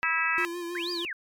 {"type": "harmonic tone", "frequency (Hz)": 326.1, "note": "E4", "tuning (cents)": -19, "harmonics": [3, 4, 5, 6, 7, 8], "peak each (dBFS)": [-35, -30, -30, -29, -36, -29], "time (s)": [0.03, 0.45], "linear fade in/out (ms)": 0}
{"type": "tone with vibrato", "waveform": "square", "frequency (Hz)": 346, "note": "F4", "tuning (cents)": -16, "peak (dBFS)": -33, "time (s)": [0.38, 1.05], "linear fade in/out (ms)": 0, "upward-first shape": "sine", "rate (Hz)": 6.2, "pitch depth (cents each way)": 37}
{"type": "linear two-way sweep", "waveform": "sine", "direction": "up then down", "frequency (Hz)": [1480, 4978, 1480], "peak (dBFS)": -31, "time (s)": [0.75, 1.13], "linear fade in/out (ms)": 2, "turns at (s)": 0.92}
{"effects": ["MP3 96 kbps"]}